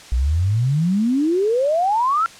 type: exponential sweep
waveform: sine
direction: up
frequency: 57.8 to 1379 Hz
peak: -15 dBFS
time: 0.12-2.26 s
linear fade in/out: 0 ms
effects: white hiss -41 dBFS RMS until 2.39 s + low-pass 7000 Hz 12 dB/octave